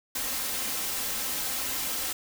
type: noise with comb filter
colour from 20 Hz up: white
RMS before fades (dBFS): -31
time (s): 0.15-2.13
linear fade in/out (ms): 5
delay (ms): 3.8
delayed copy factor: +0.5
effects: none